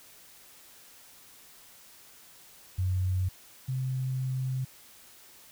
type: tone pair in turn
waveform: sine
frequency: 92.5 / 130.2 Hz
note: F#2 / C3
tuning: 0 / -8 cents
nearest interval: tritone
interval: 592 cents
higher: second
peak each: -25 / -28 dBFS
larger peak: first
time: 2.78-3.29 / 3.68-4.65 s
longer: second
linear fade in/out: 10 ms
effects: white hiss -54 dBFS RMS until 5.51 s